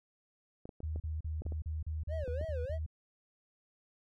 clicks, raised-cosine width 2 ms, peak -32 dBFS, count 9, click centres 0.655 / 0.692 / 0.804 / 0.96 / 1.42 / 1.465 / 1.522 / 2.278 / 2.412 s
sine tone bursts, 78.2 Hz, D#2, 9 cents sharp, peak -34 dBFS, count 10, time 0.83-2.863 s, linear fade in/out 5 ms, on 170 ms, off 37 ms
triangle tone with vibrato, 560 Hz, C#5, 18 cents sharp, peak -36 dBFS, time 2.08-2.79 s, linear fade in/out 50 ms, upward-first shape sine, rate 3.3 Hz, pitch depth 250 cents each way
effects none

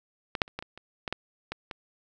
clicks, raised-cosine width 0.3 ms, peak -14 / -6 / -30 / -18 / -24 / -28 / -16 / -13 / -17 / -20 dBFS, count 10, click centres 0.352 / 0.418 / 0.479 / 0.59 / 0.625 / 0.776 / 1.078 / 1.126 / 1.52 / 1.712 s, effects none

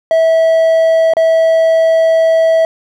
triangle tone with dropouts, 651 Hz, E5, 22 cents flat, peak -5 dBFS, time 0.11-2.65 s, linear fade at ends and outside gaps 1 ms, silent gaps 1.136-1.168 s, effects none

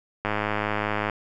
click train, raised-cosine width 0.5 ms, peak -10 dBFS, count 90, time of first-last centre 0.25-1.098 s, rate 105 Hz, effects none

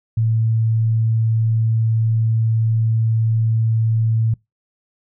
sine tone, 112.3 Hz, A2, 36 cents sharp, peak -14 dBFS, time 0.17-4.34 s, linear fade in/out 5 ms, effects noise-tail reverb RT60 0.2 s tail -25 dB re dry

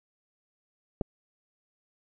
clicks, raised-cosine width 2 ms, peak -15 / -28 dBFS, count 2, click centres 1.012 / 1.017 s, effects none

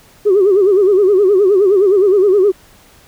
sine tone with vibrato, 391.7 Hz, G4, 1 cent flat, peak -6 dBFS, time 0.25-2.52 s, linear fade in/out 20 ms, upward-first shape sine, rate 9.6 Hz, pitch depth 130 cents each way, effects tanh soft clip ceiling -3 dBFS + pink hiss -46 dBFS RMS until 3.07 s

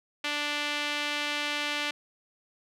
sawtooth tone with band-pass filter, 293.7 Hz, D4, in tune, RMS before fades -31 dBFS, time 0.24-1.91 s, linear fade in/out 5 ms, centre 2800 Hz, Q 1.5, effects none

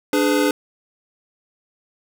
square chord, G# diminished, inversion second, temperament equal with one note detuned, 293.7 / 415.3 / 503.7 Hz, D4 / G#4 / B4, 0 / 0 / +34 cents, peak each -19 / -22 / -22 dBFS, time 0.13-0.51 s, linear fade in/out 2 ms, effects none

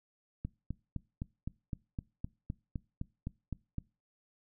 click train, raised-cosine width 5 ms, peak -24 dBFS, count 14, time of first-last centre 0.45-3.783 s, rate 3.9 Hz, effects noise-tail reverb RT60 0.3 s tail -23 dB re dry

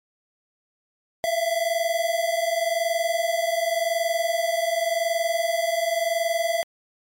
square tone pair together, 659.3 / 680.2 Hz, E5 / F5, 0 / -46 cents, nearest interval minor second, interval 54 cents, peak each -25 dBFS, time 1.24-6.63 s, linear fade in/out 0 ms, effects MP3 64 kbps

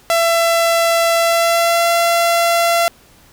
sawtooth tone with pitch glide, 671 to 680.8 Hz, E5 to F5, +31 to -44 cents, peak -8 dBFS, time 0.1-2.88 s, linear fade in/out 0 ms, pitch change +25 cents, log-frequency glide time 1.17-1.89 s, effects pink hiss -48 dBFS RMS until 3.32 s

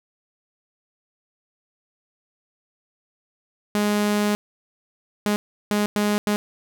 sawtooth tone bursts at uneven times, 207.7 Hz, G#3, in tune, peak -15 dBFS, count 5, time 3.75-4.35 / 5.26-5.36 / 5.71-5.86 / 5.96-6.18 / 6.27-6.36 s, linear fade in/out 0 ms, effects none

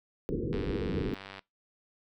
white low-pass noise, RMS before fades -32 dBFS, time 0.29-1.14 s, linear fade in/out 0 ms, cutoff 480 Hz, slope 96 dB/octave
click train, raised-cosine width 0.3 ms, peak -27 dBFS, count 85, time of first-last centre 0.53-1.392 s, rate 97.4 Hz
effects noise-tail reverb RT60 0.2 s tail -23 dB re dry

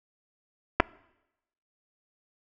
clicks, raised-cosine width 0.5 ms, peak -4 dBFS, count 2, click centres 0.8 / 0.803 s, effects noise-tail reverb RT60 0.9 s tail -23 dB re dry

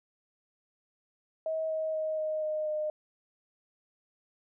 sine tone with pitch steps, 638 / 632.5 / 627 / 621.6 / 616.3 / 611 Hz, D#5 / D#5 / D#5 / D#5 / D#5 / D#5, +43 / +28 / +13 / -2 / -17 / -32 cents, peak -29 dBFS, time 1.46-2.9 s, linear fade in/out 2 ms, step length 240 ms, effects none

